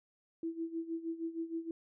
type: tone with tremolo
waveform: sine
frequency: 329.6 Hz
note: E4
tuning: in tune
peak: -33 dBFS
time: 0.43-1.71 s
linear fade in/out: 2 ms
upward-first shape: sine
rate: 6.4 Hz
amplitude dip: 80%
effects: none

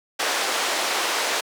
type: band-pass noise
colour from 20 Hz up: pink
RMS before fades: -24 dBFS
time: 0.19-1.41 s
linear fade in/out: 10 ms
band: 510 to 7600 Hz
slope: 12 dB/octave
effects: high-pass 300 Hz 12 dB/octave

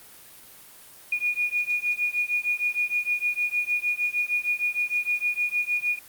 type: beating tone pair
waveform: sine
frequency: 2443 / 2449.5 Hz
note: D#7 / D#7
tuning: -32 / -28 cents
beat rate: 6.5 Hz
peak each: -26 dBFS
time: 1.12-5.99 s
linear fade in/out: 5 ms
effects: white hiss -48 dBFS RMS until 6.08 s + Opus 32 kbps

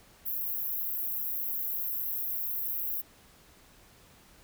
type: high-pass noise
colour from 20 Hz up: pink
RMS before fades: -33 dBFS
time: 0.25-3.02 s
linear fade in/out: 20 ms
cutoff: 12000 Hz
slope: 96 dB/octave
effects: pink hiss -58 dBFS RMS until 4.43 s

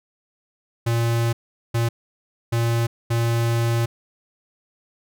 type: tone bursts at uneven times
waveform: square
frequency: 116.54 Hz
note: A#2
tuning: in tune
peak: -19 dBFS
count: 4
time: 0.86-1.33 / 1.74-1.89 / 2.52-2.87 / 3.1-3.86 s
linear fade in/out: 10 ms
effects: none

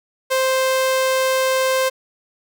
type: tone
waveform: sawtooth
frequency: 523.3 Hz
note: C5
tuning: in tune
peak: -12 dBFS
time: 0.3-1.9 s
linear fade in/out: 20 ms
effects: none

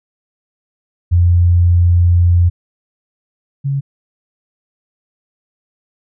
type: tone pair in turn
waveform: sine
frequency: 87.31 / 138.6 Hz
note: F2 / C#3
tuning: 0 / 0 cents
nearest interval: minor sixth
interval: 800 cents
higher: second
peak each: -7 / -14 dBFS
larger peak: first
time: 1.11-2.5 / 3.64-3.81 s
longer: first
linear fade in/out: 20 ms
effects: none

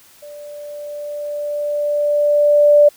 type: tone with level ramp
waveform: sine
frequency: 587.3 Hz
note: D5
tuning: in tune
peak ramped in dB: -33 to -5 dBFS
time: 0.22-2.89 s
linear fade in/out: 10 ms
effects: white hiss -48 dBFS RMS until 2.96 s

